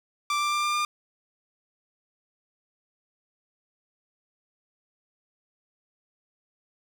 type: tone with pitch steps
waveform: sawtooth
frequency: 1174.7 / 1181.5 / 1188.3 / 1195.2 / 1202.2 Hz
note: D6 / D6 / D6 / D6 / D6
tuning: 0 / +10 / +20 / +30 / +40 cents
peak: -20 dBFS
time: 0.3-0.85 s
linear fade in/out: 2 ms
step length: 110 ms
effects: low-pass 8000 Hz 12 dB/octave + 8-bit

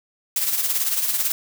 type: noise with tremolo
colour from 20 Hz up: blue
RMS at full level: -20 dBFS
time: 0.36-1.32 s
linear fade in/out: 2 ms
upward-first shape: sine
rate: 18 Hz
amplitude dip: 55%
effects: none

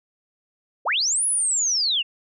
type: linear two-way sweep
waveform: sine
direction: up then down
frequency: 349.2 to 10530 to 2646 Hz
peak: -19 dBFS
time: 0.85-2.03 s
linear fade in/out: 20 ms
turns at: 1.26 s
effects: none

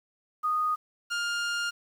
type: tone pair in turn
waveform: sine / sawtooth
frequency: 1238 / 1408.3 Hz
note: D#6 / F6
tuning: -9 / +14 cents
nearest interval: major second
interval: 223 cents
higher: second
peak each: -24 dBFS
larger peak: neither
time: 0.43-0.76 / 1.1-1.71 s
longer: second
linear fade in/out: 20 ms
effects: low-pass 7000 Hz 12 dB/octave + 9-bit

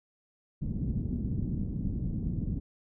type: low-pass noise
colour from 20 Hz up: white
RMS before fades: -32 dBFS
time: 0.61-2.6 s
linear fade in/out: 10 ms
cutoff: 220 Hz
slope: 24 dB/octave
effects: none

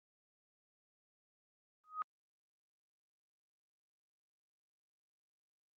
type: tone with exponential growth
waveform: sine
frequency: 1254 Hz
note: D#6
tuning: 13 cents sharp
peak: -31 dBFS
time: 1.84-2.02 s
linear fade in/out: 0 ms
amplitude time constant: 39 ms
effects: low-pass 2000 Hz 12 dB/octave + Opus 32 kbps

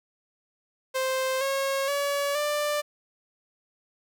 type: tone with pitch steps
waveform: sawtooth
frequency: 523 / 544.9 / 567.7 / 591.5 Hz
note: C5 / C#5 / C#5 / D5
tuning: -1 / -30 / +41 / +12 cents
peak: -21 dBFS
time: 0.94-2.82 s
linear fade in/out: 20 ms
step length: 470 ms
effects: none

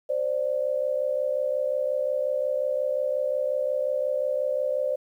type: tone pair together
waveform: sine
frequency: 523.3 / 588.9 Hz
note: C5 / D5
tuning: 0 / +5 cents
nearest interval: major second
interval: 205 cents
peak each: -26 / -26 dBFS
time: 0.09-4.96 s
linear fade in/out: 10 ms
effects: 10-bit

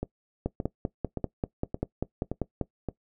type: two click trains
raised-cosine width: 2 ms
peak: -17 / -14 dBFS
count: 6 / 12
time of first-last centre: 0.03-2.887 / 0.46-2.613 s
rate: 1.75 / 5.11 Hz
effects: noise-tail reverb RT60 0.1 s tail -19 dB re dry

